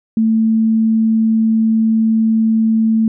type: tone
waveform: sine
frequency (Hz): 222.4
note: A3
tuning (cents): +19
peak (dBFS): -10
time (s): 0.17-3.08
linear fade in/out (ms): 2
effects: none